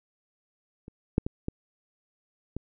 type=clicks; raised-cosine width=3 ms; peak=-30 / -8 / -17 / -17 / -20 dBFS; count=5; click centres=0.881 / 1.181 / 1.265 / 1.484 / 2.566 s; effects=none